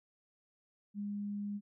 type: tone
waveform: sine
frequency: 204.3 Hz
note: G#3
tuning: 28 cents flat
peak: -36 dBFS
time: 0.94-1.61 s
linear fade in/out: 50 ms
effects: none